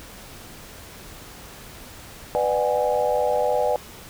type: chord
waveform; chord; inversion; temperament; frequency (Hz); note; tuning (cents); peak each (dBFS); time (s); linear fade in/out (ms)
sine; G# half-diminished seventh; first; just; 498.4 / 598 / 747.5 / 830.6; B4 / D5 / F#5 / G#5; +16 / +31 / +17 / 0; -23 / -23 / -27 / -26; 2.35-3.76; 0
effects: pink hiss -42 dBFS RMS until 4.09 s